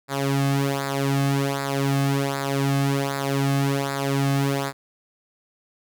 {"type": "tone with flanger", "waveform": "sawtooth", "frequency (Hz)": 138.4, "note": "C#3", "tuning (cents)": -2, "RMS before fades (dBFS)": -23, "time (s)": [0.08, 4.73], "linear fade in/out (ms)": 50, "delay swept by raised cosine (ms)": [0.33, 2.13], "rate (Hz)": 1.3, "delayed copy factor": -0.75, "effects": []}